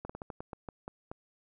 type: slowing click train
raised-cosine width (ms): 1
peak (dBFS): -26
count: 10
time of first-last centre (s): 0.05-1.115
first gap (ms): 45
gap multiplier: 1.23
effects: none